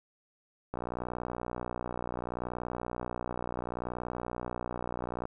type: click train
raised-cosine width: 1 ms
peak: -21 dBFS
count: 275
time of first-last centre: 0.74-5.254 s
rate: 60.7 Hz
effects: none